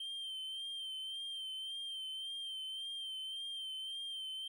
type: tone with vibrato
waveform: triangle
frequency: 3136 Hz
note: G7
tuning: in tune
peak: -39 dBFS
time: 0-4.48 s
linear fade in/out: 5 ms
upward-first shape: sine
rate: 1.8 Hz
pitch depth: 37 cents each way
effects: none